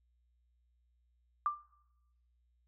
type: tone with exponential decay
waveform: sine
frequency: 1184 Hz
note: D6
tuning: 14 cents sharp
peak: -25 dBFS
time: 1.46-1.63 s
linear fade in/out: 1 ms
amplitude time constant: 36 ms
effects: noise-tail reverb RT60 0.9 s tail -21 dB re dry + added 60 Hz sine -70 dBFS peak until 2.67 s